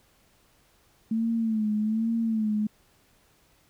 sine tone with vibrato, 220.3 Hz, A3, 2 cents sharp, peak -23 dBFS, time 1.11-2.67 s, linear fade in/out 5 ms, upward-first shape sine, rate 1.2 Hz, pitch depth 71 cents each way, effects pink hiss -63 dBFS RMS until 3.69 s

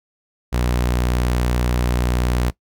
sawtooth tone, 60.9 Hz, B1, 24 cents flat, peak -13 dBFS, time 0.52-2.51 s, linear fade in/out 20 ms, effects noise-tail reverb RT60 0.1 s tail -19 dB re dry

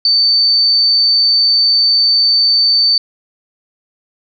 sine tone, 4556 Hz, C#8, 47 cents sharp, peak -8 dBFS, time 0.05-2.98 s, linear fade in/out 2 ms, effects none

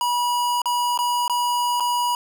square tone with dropouts, 970 Hz, B5, 31 cents flat, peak -20 dBFS, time 0.01-2.15 s, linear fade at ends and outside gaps 1 ms, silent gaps 0.618-0.657 / 0.976-0.989 / 1.279-1.297 / 1.799-1.805 s, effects none

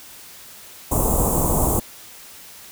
pink band-stop noise, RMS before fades -19 dBFS, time 0.91-1.8 s, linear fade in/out 10 ms, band 1100 to 7100 Hz, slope 48 dB/octave, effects white hiss -42 dBFS RMS until 2.71 s

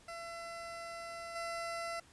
20% pulse tone with level steps, 675 Hz, E5, 41 cents sharp, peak -38 / -33 dBFS, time 0.08-2 s, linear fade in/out 5 ms, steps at 1.35 s, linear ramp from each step 10 ms, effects pink hiss -62 dBFS RMS until 2.12 s + resampled to 24000 Hz

